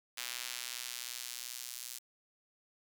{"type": "tone with high-pass filter sweep", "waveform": "sawtooth", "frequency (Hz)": 122.7, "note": "B2", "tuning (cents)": -11, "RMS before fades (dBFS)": -43, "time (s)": [0.17, 1.99], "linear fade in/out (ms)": 10, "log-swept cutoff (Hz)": [2600, 6000], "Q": 0.73, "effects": []}